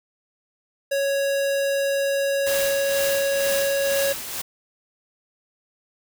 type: tone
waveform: square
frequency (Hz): 554.4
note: C#5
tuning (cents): 0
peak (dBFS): -21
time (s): 0.91-4.13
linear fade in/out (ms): 10
type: noise with tremolo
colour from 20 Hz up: white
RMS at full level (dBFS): -27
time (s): 2.46-4.42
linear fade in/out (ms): 10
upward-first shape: sine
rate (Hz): 2.1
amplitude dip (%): 55
effects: none